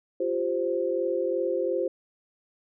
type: chord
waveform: sine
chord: F suspended second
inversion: none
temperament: equal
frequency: 349.2 / 392 / 523.3 Hz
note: F4 / G4 / C5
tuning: 0 / 0 / 0 cents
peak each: -29 / -30 / -27 dBFS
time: 0.2-1.88 s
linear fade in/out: 5 ms
effects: none